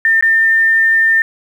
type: tone with dropouts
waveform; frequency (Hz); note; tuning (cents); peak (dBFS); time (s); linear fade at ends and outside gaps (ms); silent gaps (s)
sine; 1803; A6; +42; -8; 0.05-1.22; 1; 0.21-0.225
effects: 7-bit